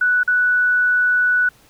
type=tone with dropouts; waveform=sine; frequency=1480 Hz; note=F#6; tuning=in tune; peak=-13 dBFS; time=0.01-1.49 s; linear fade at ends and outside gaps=5 ms; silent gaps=0.233-0.276 s; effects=pink hiss -52 dBFS RMS until 1.69 s